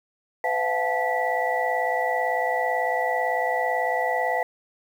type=tone cluster; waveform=sine; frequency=505 / 672 / 730 / 865 / 1959 Hz; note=B4 / E5 / F#5 / A5 / B6; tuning=+39 / +33 / -24 / -30 / -15 cents; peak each=-28 dBFS; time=0.44-4.43 s; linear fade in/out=2 ms; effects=8-bit